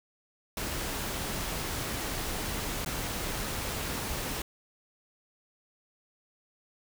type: noise with dropouts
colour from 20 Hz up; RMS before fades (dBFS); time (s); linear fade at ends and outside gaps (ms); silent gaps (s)
pink; -34; 0.57-4.42; 2; 2.848-2.86
effects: none